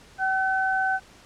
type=tone pair together; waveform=sine; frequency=763 / 1519.8 Hz; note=G5 / F#6; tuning=-47 / +46 cents; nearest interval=octave; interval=1193 cents; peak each=-24 dBFS; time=0.18-1 s; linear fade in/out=50 ms; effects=pink hiss -51 dBFS RMS until 1.25 s + low-pass 8000 Hz 12 dB/octave